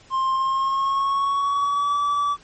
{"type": "tone with pitch glide", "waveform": "triangle", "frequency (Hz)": [1057, 1152.7], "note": ["C6", "D6"], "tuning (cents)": [17, -33], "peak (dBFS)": -17, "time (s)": [0.1, 2.37], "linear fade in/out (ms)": 50, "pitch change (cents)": 150, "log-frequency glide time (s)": [0.32, 1.96], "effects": ["pink hiss -51 dBFS RMS until 2.43 s", "MP3 32 kbps"]}